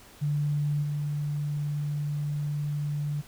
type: tone with level steps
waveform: sine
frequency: 146.83 Hz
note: D3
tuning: in tune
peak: -24 / -27 dBFS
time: 0.21-3.22 s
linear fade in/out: 20 ms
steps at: 0.82 s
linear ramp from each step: 20 ms
effects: pink hiss -52 dBFS RMS until 3.27 s